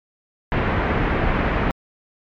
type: low-pass noise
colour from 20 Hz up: pink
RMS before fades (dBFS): -20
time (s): 0.52-1.71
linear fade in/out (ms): 0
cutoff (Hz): 2300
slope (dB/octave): 24
effects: MP3 96 kbps